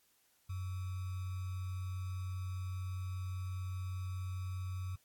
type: tone with sample-and-hold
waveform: sine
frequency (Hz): 92.5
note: F#2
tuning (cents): 0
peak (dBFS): -37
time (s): 0.49-4.96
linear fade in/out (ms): 10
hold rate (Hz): 1225
effects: white hiss -72 dBFS RMS until 5.04 s + AAC 64 kbps